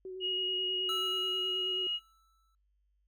sine tone with vibrato, 373.5 Hz, F#4, 16 cents sharp, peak -39 dBFS, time 0.05-1.87 s, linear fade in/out 2 ms, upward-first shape square, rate 9.3 Hz, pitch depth 16 cents each way
sine tone, 2882 Hz, F#7, 46 cents flat, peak -30 dBFS, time 0.2-2 s, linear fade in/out 50 ms
square tone with exponential decay, 1318.5 Hz, E6, in tune, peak -36 dBFS, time 0.89-2.55 s, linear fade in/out 2 ms, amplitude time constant 360 ms
effects noise-tail reverb RT60 0.3 s tail -25 dB re dry + added 50 Hz sine -70 dBFS peak until 3.07 s

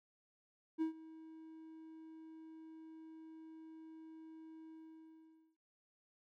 triangle tone with ADSR envelope, 320 Hz, D#4, 49 cents sharp, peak -30 dBFS, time 0.78-5.57 s, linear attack 36 ms, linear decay 110 ms, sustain -20 dB, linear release 850 ms, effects none

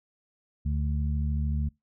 harmonic tone, 73.42 Hz, D2, in tune, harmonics 1 / 2 / 3, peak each -26 / -32 / -36 dBFS, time 0.65-1.69 s, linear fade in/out 10 ms, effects noise-tail reverb RT60 0.2 s tail -25 dB re dry

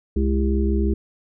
harmonic tone with a mistuned harmonic, 66.3 Hz, C2, 23 cents sharp, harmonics 1 / 3 / 5 / 6, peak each -19 / -24 / -26 / -27 dBFS, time 0.16-0.94 s, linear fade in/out 5 ms, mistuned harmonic 3, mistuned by +85 cents, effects none

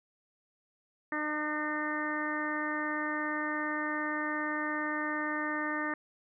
harmonic tone with a mistuned harmonic, 302.9 Hz, D#4, 46 cents flat, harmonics 1 / 2 / 3 / 4 / 5 / 6 / 7, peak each -36 / -41 / -41 / -38 / -42 / -35 / -46 dBFS, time 1.12-5.94 s, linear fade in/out 2 ms, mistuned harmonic 7, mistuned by -33 cents, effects none

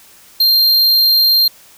square tone, 4186 Hz, C8, in tune, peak -9 dBFS, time 0.4-1.48 s, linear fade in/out 5 ms, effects white hiss -44 dBFS RMS until 1.77 s

